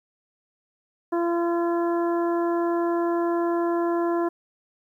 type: harmonic tone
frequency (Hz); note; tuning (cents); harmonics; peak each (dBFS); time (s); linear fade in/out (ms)
341.4; F4; -39; 1 / 2 / 3 / 4 / 5; -22 / -29 / -31 / -38 / -41; 1.12-4.29; 10
effects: 10-bit